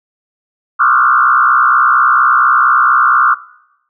sine tone with frequency modulation, 1279 Hz, D#6, 47 cents sharp, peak -6 dBFS, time 0.79-3.35 s, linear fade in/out 20 ms, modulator 64.3 Hz, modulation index 2.8, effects noise-tail reverb RT60 0.9 s tail -22 dB re dry

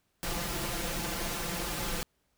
pink noise with comb filter, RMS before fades -34 dBFS, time 0.23-2.03 s, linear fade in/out 0 ms, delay 5.8 ms, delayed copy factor +0.8, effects pink hiss -75 dBFS RMS until 2.37 s

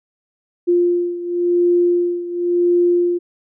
sine beating tone pair, 350 / 350.94 Hz, F4 / F4, +4 / +8 cents, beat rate 0.94 Hz, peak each -15 / -19 dBFS, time 0.67-3.19 s, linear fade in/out 20 ms, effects none

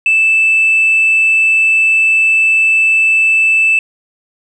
sine tone, 2637 Hz, E7, in tune, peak -6 dBFS, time 0.06-3.79 s, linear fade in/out 2 ms, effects tanh soft clip ceiling -4 dBFS + 8-bit

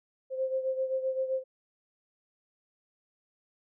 sine beating tone pair, 523.3 / 531 Hz, C5 / C5, 0 / +25 cents, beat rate 7.7 Hz, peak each -29 / -35 dBFS, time 0.3-1.44 s, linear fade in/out 50 ms, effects none

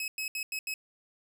sawtooth tone bursts at uneven times, 2564 Hz, E7, 49 cents flat, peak -29 dBFS, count 5, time 0-0.08 / 0.18-0.28 / 0.35-0.43 / 0.52-0.59 / 0.67-0.74 s, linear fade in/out 2 ms, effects none

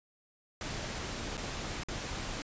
pink noise with dropouts, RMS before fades -38 dBFS, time 0.61-2.42 s, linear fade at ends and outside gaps 1 ms, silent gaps 1.37-1.377 / 1.835-1.885 s, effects resampled to 16000 Hz

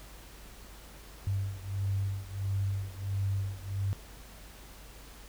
sine beating tone pair, 97.5 / 99 Hz, G2 / G2, -9 / +18 cents, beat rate 1.5 Hz, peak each -32 / -34 dBFS, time 1.27-3.93 s, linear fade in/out 0 ms, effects added 50 Hz sine -50 dBFS peak until 5.28 s + pink hiss -52 dBFS RMS until 5.28 s

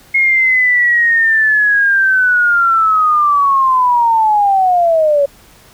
sine linear sweep, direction down, 2160 to 554.4 Hz, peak -8 dBFS, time 0.14-5.26 s, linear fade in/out 10 ms, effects pink hiss -44 dBFS RMS until 5.73 s

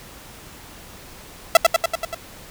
sawtooth tone with echo, 665 Hz, E5, 15 cents sharp, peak -3 dBFS, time 1.55-1.57 s, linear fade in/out 2 ms, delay 96 ms, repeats 6, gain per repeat -3 dB, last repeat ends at 2.146 s, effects pink hiss -42 dBFS RMS until 2.5 s

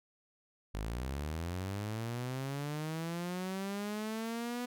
sawtooth linear sweep, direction up, 49 to 246.9 Hz, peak -32 dBFS, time 0.74-4.66 s, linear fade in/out 10 ms, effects none

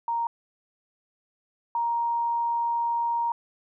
sine tone pair in turn, 932.3 / 937 Hz, A#5 / A#5, 0 / +9 cents, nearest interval unison, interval 9 cents, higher second, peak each -24 / -23 dBFS, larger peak second, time 0.08-0.27 / 1.75-3.32 s, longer second, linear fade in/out 2 ms, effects none

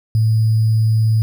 sine tone with sample-and-hold, 110.4 Hz, A2, 6 cents sharp, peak -11 dBFS, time 0.15-1.22 s, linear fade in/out 0 ms, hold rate 4900 Hz, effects none

